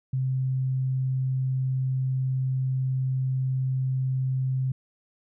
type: tone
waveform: sine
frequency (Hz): 130.81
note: C3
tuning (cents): 0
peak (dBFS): -23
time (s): 0.13-4.72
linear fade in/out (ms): 5
effects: none